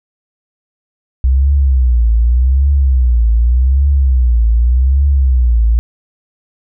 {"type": "tone with vibrato", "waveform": "sine", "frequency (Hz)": 62.8, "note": "B1", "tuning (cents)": 30, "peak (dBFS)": -7, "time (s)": [1.24, 5.79], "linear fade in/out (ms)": 0, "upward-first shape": "triangle", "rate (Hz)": 0.85, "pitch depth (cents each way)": 220, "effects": []}